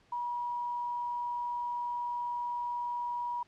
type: tone with quantisation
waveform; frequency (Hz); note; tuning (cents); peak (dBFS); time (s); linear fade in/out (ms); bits
sine; 964; B5; -42; -32; 0.12-3.43; 5; 10
effects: pink hiss -66 dBFS RMS until 3.47 s + low-pass 5000 Hz 12 dB/octave